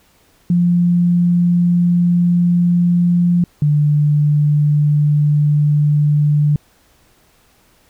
sine tone pair in turn, 174.61 / 148.02 Hz, F3 / D3, 0 / +14 cents, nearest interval minor third, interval 286 cents, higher first, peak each -10 dBFS, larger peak neither, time 0.5-3.44 / 3.62-6.56 s, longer neither, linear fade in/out 2 ms, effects pink hiss -54 dBFS RMS until 7.89 s

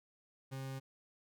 40% pulse tone, 133.8 Hz, C3, 39 cents sharp, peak -40 dBFS, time 0.51-0.8 s, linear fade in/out 20 ms, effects none

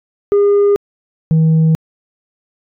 sine tone pair in turn, 405.9 / 159.88 Hz, G#4 / D#3, -40 / +47 cents, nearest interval octave + major third, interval 1613 cents, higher first, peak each -5 dBFS, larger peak neither, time 0.32-0.76 / 1.31-1.75 s, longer neither, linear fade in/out 0 ms, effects tanh soft clip ceiling -7 dBFS

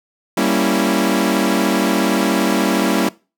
sawtooth chord, G diminished seventh, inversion none, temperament equal with one note detuned, 196 / 233.1 / 277.2 / 331 Hz, G3 / Bb3 / Db4 / Fb4, 0 / 0 / 0 / +7 cents, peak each -16 dBFS, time 0.37-3.09 s, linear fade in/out 5 ms, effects noise-tail reverb RT60 0.3 s tail -21 dB re dry

